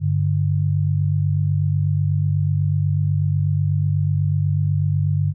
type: tone pair together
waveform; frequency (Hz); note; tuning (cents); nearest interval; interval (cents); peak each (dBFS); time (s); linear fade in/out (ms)
sine; 98.71 / 146.83; G2 / D3; +13 / 0; perfect fifth; 687; -19; 0-5.34; 50
effects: none

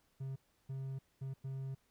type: tone bursts at uneven times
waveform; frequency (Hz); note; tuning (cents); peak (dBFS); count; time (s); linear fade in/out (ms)
triangle; 134.1; C3; +43; -37; 4; 0.2-0.36 / 0.69-0.99 / 1.21-1.34 / 1.44-1.75; 10
effects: pink hiss -75 dBFS RMS until 1.9 s

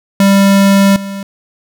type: tone with level steps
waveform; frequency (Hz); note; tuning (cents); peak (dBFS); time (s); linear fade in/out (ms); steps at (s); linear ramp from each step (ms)
square; 197.1; G3; +10; -6 / -21; 0.2-1.23; 2; 0.96; 2
effects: none

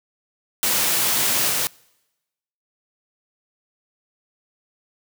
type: noise with level steps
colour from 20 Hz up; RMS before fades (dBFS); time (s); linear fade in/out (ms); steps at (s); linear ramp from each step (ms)
white; -20 / -22; 0.63-1.67; 0; 1.49; 10
effects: noise-tail reverb RT60 1.0 s tail -26 dB re dry + high-pass 100 Hz 12 dB/octave

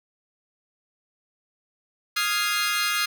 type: chord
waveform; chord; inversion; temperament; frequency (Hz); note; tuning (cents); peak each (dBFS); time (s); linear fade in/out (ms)
20% pulse; F minor seventh; third; equal; 1244.5 / 1396.9 / 1661.2 / 2093; Eb6 / F6 / Ab6 / C7; 0 / 0 / 0 / 0; -23 / -23 / -24 / -23; 2.16-3.06; 10
effects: none

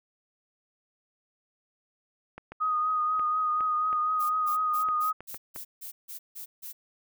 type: clicks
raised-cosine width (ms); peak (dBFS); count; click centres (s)
0.5; -26; 9; 2.38 / 2.52 / 3.195 / 3.607 / 3.929 / 4.887 / 5.206 / 5.345 / 5.561
type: tone with vibrato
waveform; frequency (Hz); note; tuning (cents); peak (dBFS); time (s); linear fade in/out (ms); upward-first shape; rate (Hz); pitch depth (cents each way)
sine; 1244.5; D#6; 0; -24; 2.6-5.13; 20; triangle; 4.1; 30
type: noise bursts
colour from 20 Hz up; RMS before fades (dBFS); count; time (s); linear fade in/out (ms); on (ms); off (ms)
violet; -40; 10; 4.19-6.73; 20; 110; 160
effects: none

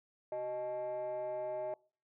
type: tone with frequency modulation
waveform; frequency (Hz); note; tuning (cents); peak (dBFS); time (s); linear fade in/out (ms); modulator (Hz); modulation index
sine; 620; D#5; -6; -34; 0.32-1.74; 2; 244; 0.61
effects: noise-tail reverb RT60 0.4 s tail -25 dB re dry + tanh soft clip ceiling -33 dBFS

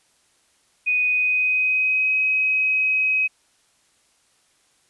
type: tone with pitch glide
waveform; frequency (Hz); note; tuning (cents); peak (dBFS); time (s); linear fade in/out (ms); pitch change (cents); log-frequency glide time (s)
sine; 2489 to 2535; D#7 to D#7; 0 to +32; -17; 0.86-3.28; 20; +32; 1.05-2.15
effects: white hiss -62 dBFS RMS until 4.89 s + resampled to 24000 Hz

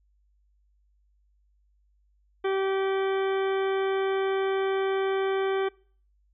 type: harmonic tone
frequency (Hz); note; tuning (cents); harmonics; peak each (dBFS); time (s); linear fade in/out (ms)
386.6; G4; -24; 1 / 2 / 3 / 4 / 5 / 6 / 8 / 9; -24 / -34 / -36 / -38 / -42 / -42 / -45 / -48; 2.44-5.69; 10
effects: noise-tail reverb RT60 0.5 s tail -25 dB re dry + added 50 Hz sine -63 dBFS peak until 6.33 s

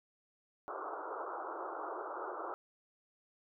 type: band-pass noise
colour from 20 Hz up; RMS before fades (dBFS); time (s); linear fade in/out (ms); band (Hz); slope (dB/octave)
white; -42; 0.68-2.54; 0; 320 to 1400; 96
effects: none

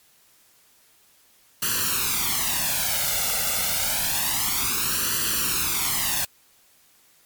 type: noise with flanger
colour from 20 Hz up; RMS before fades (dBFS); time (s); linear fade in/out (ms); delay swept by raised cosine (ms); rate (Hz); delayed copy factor
white; -24; 1.62-6.25; 5; 0.67 to 1.45; 0.28; +0.8
effects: white hiss -58 dBFS RMS until 7.25 s + MP3 96 kbps

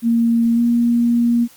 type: tone with pitch glide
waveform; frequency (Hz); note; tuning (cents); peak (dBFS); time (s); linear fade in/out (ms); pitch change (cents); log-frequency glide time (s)
sine; 232.1 to 236.6; A#3 to A#3; -7 to +26; -12; 0.02-1.48; 50; +33; 0.55-0.6
effects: white hiss -47 dBFS RMS until 1.56 s + Opus 32 kbps

